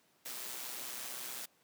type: noise with amplitude modulation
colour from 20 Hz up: white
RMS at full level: -41 dBFS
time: 0.25-1.46 s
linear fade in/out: 10 ms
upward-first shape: sine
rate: 125 Hz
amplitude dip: 45%
effects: pink hiss -70 dBFS RMS until 1.63 s + high-pass 200 Hz 12 dB/octave